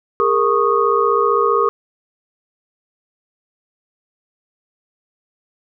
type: tone cluster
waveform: sine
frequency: 408.8 / 464.2 / 1104 / 1238 Hz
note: G#4 / A#4 / C#6 / D#6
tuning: -27 / -7 / -7 / -9 cents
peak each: -18 dBFS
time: 0.2-1.69 s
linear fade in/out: 0 ms
effects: none